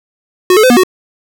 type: tone with pitch steps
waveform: square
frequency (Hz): 365.8 / 431.3 / 511 / 241.2 / 370.8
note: F#4 / A4 / C5 / B3 / F#4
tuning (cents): -20 / -35 / -41 / -41 / +4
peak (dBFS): -5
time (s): 0.5-0.835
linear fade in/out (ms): 2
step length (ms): 67
effects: none